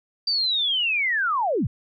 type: linear sweep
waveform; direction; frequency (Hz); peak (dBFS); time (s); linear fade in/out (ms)
sine; down; 4699 to 75.3; -20; 0.27-1.67; 5
effects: none